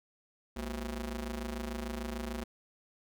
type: ring-modulated tone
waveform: sawtooth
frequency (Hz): 146.83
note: D3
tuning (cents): 0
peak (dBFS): -29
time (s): 0.56-2.44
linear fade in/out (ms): 10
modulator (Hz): 86.8
effects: none